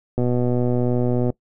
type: click train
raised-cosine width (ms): 2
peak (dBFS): -9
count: 139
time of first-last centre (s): 0.18-1.302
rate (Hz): 123
effects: noise-tail reverb RT60 0.1 s tail -21 dB re dry